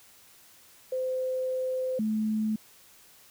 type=tone pair in turn; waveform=sine; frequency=515 / 216.5 Hz; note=C5 / A3; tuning=-28 / -28 cents; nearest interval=octave + minor third; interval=1500 cents; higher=first; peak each=-27 / -25 dBFS; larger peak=second; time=0.92-1.99 / 1.99-2.56 s; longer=first; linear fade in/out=5 ms; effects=white hiss -56 dBFS RMS until 3.3 s